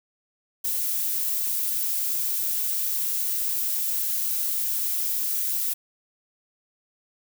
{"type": "noise", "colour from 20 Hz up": "violet", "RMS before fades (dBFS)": -26, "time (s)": [0.64, 5.74], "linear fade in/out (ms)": 10, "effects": []}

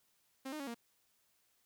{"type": "tone with pitch steps", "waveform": "sawtooth", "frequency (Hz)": [266.2, 306.1, 277.7, 234.2], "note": ["C4", "D#4", "C#4", "A#3"], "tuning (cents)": [30, -28, 3, 8], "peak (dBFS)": -37, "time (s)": [0.45, 0.746], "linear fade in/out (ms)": 10, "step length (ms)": 74, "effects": ["white hiss -75 dBFS RMS until 1.65 s"]}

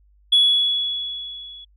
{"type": "tone with level ramp", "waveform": "sine", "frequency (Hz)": 3383, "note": "G#7", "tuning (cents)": 31, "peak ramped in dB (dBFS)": [-9, -38], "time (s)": [0.32, 1.65], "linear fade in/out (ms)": 10, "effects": ["tanh soft clip ceiling -8 dBFS", "added 50 Hz sine -53 dBFS peak until 1.76 s"]}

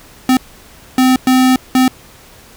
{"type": "tone bursts at uneven times", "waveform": "square", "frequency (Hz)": 257.4, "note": "C4", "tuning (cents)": -28, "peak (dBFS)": -8, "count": 4, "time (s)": [[0.29, 0.37], [0.98, 1.16], [1.27, 1.56], [1.75, 1.88]], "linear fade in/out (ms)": 2, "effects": ["pink hiss -41 dBFS RMS until 2.56 s"]}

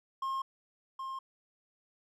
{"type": "tone pair in turn", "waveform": "triangle", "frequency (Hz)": [1070, 1063.8], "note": ["C6", "C6"], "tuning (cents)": [38, 28], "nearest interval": "unison", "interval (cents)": 10, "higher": "first", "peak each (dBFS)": [-30, -35], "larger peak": "first", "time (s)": [[0.22, 0.42], [0.99, 1.19]], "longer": "neither", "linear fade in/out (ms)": 5, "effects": []}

